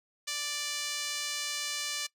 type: tone with high-pass filter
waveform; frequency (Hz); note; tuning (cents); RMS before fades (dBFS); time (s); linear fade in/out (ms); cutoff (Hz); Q
5% pulse; 587.3; D5; 0; -35; 0.27-2.07; 10; 1300; 0.51
effects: noise-tail reverb RT60 0.1 s tail -19 dB re dry + resampled to 32000 Hz